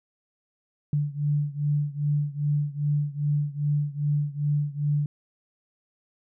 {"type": "beating tone pair", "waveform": "sine", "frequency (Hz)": [145.6, 148.1], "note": ["D3", "D3"], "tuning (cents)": [-15, 15], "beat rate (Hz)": 2.5, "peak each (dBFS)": [-25, -27], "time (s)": [0.93, 5.06], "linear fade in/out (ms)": 2, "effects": []}